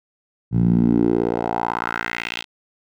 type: tone with band-pass filter sweep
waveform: 10% pulse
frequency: 58 Hz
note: A#1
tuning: 8 cents flat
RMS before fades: -20 dBFS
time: 0.51-2.45 s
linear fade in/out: 50 ms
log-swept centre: 130 to 3400 Hz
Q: 2.8
effects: none